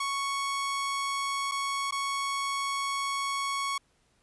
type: tone with dropouts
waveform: sawtooth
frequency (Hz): 1108.7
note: C#6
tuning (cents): 0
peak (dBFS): -25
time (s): 0-3.78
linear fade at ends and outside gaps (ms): 5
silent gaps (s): 1.514-1.518 / 1.91-1.922
effects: pink hiss -69 dBFS RMS until 4.22 s + resampled to 24000 Hz